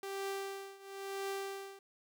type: tone with tremolo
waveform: sawtooth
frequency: 392 Hz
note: G4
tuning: in tune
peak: -32 dBFS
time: 0.03-1.79 s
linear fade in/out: 2 ms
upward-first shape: triangle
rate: 0.99 Hz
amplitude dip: 90%
effects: none